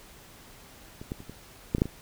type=clicks; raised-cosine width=3 ms; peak=-27 / -19 / -30 / -28 / -11 / -18 / -8 / -22 dBFS; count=8; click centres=1.015 / 1.119 / 1.204 / 1.296 / 1.749 / 1.783 / 1.819 / 1.856 s; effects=pink hiss -51 dBFS RMS until 2.01 s